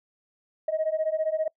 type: beating tone pair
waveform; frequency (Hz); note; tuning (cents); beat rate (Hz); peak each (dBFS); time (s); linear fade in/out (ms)
sine; 622.3 / 637.3; D#5 / D#5; 0 / +41; 15; -26; 0.68-1.48; 5
effects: noise-tail reverb RT60 0.1 s tail -25 dB re dry + tanh soft clip ceiling -18 dBFS